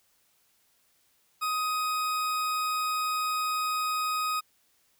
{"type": "tone", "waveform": "40% pulse", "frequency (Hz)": 1254, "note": "D#6", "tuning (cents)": 13, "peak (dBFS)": -26, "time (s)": [1.41, 4.41], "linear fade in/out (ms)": 20, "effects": ["white hiss -68 dBFS RMS until 4.99 s"]}